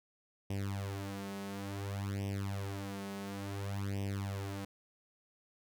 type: tone with flanger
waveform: sawtooth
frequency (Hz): 99.1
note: G2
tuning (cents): +19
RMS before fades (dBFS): -39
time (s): 0.5-4.65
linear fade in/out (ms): 5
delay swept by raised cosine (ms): 0.35 to 4.75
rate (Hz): 0.57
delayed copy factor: +0.9
effects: none